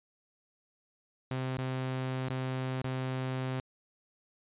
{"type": "tone with dropouts", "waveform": "sawtooth", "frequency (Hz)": 130, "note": "C3", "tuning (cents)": -11, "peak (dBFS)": -28, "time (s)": [1.31, 3.6], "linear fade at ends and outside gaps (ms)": 2, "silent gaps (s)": [[1.571, 1.583], [2.286, 2.299], [2.819, 2.843]], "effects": ["resampled to 8000 Hz"]}